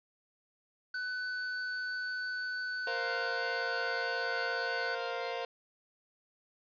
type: tone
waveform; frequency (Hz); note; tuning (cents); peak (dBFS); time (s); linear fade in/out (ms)
square; 1499; F#6; +22; -35; 0.94-4.95; 5
type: chord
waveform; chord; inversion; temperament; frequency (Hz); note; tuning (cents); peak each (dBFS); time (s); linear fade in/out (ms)
sawtooth; Bb suspended second; none; equal; 466.2 / 523.3 / 698.5; Bb4 / C5 / F5; 0 / 0 / 0; -35; 2.87-5.45; 2
effects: resampled to 11025 Hz + 10-bit